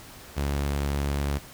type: tone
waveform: sawtooth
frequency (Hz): 70.8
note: C#2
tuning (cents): +37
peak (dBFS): -21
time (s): 0.36-1.39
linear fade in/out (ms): 20
effects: pink hiss -46 dBFS RMS until 1.53 s